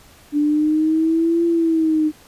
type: exponential two-way sweep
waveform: sine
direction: up then down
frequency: 291.8 to 340 to 304.6 Hz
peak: -14 dBFS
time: 0.32-2.12 s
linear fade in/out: 50 ms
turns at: 1.45 s
effects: pink hiss -48 dBFS RMS until 2.27 s + resampled to 32000 Hz